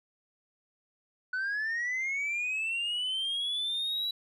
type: linear sweep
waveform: sine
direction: up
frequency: 1480 to 3939 Hz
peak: -27 dBFS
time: 1.33-4.11 s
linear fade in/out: 5 ms
effects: tanh soft clip ceiling -28 dBFS